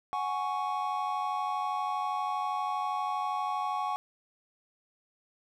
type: chord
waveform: triangle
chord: F# suspended second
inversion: none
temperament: just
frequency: 740 / 832.5 / 1110 Hz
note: F#5 / G#5 / C#6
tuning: 0 / +4 / +2 cents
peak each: -33 / -32 / -31 dBFS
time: 0.13-3.96 s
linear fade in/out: 0 ms
effects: none